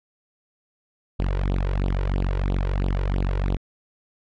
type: tone with flanger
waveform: sawtooth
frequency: 46.91 Hz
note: F#1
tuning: 25 cents sharp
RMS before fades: -23 dBFS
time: 1.19-3.57 s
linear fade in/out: 10 ms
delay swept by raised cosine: 0.24 to 2.14 ms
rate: 3 Hz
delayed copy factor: +1
effects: low-pass 3000 Hz 12 dB/octave